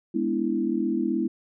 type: chord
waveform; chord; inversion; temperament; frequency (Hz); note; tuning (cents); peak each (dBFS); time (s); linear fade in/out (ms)
sine; E dominant seventh; first; equal; 207.7 / 246.9 / 293.7 / 329.6; G#3 / B3 / D4 / E4; 0 / 0 / 0 / 0; -29 / -28 / -31 / -26; 0.14-1.28; 10
effects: none